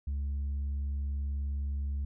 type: tone with tanh clipping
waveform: sine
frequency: 70.3 Hz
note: C#2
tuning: 25 cents sharp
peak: -31 dBFS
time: 0.07-2.05 s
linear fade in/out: 5 ms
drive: 2 dB
effects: none